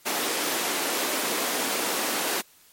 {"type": "high-pass noise", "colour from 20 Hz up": "pink", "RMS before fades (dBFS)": -27, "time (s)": [0.05, 2.42], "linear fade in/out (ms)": 20, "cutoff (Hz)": 270, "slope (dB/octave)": 24, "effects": ["white hiss -56 dBFS RMS until 2.72 s", "MP3 64 kbps"]}